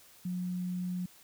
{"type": "tone", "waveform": "sine", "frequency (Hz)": 180.3, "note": "F#3", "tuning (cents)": -45, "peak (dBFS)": -32, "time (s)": [0.25, 1.06], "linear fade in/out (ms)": 5, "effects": ["white hiss -58 dBFS RMS until 1.23 s"]}